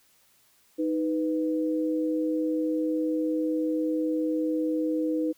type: tone pair together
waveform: sine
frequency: 312.7 / 496.4 Hz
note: D#4 / B4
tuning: +9 / +9 cents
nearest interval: minor sixth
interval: 800 cents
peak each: -25 / -30 dBFS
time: 0.78-5.33 s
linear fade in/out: 20 ms
effects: white hiss -63 dBFS RMS until 5.37 s